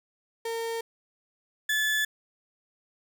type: tone pair in turn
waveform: 35% pulse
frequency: 457.7 / 1728 Hz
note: A#4 / A6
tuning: -32 / -32 cents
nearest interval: octave + major seventh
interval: 2300 cents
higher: second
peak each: -28 / -22 dBFS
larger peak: second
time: 0.45-0.81 / 1.69-2.05 s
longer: neither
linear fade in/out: 5 ms
effects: none